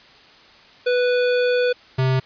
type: tone pair in turn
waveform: square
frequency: 493.9 / 130.82 Hz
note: B4 / C3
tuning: 0 / 0 cents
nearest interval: octave + major seventh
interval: 2300 cents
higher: first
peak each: -17 dBFS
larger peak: neither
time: 0.86-1.73 / 1.98-2.2 s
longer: first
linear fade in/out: 10 ms
effects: white hiss -48 dBFS RMS until 2.25 s + resampled to 11025 Hz